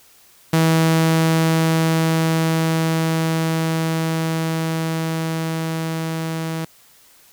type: tone with level ramp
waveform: sawtooth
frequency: 162 Hz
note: E3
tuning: 30 cents flat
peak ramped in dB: -9 to -19 dBFS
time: 0.53-6.65 s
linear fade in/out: 5 ms
effects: white hiss -51 dBFS RMS until 7.32 s